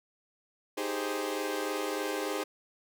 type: chord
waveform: sawtooth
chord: Ab major seventh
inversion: second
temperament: equal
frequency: 311.1 / 392 / 415.3 / 523.3 Hz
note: Eb4 / G4 / Ab4 / C5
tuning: 0 / 0 / 0 / 0 cents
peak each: -33 dBFS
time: 0.77-2.44 s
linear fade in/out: 10 ms
effects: none